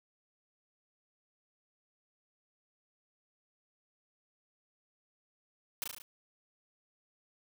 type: noise with echo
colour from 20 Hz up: white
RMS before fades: -36 dBFS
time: 5.82-5.84 s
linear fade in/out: 0 ms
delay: 36 ms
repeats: 5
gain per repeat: -3 dB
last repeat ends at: 6.02 s
effects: none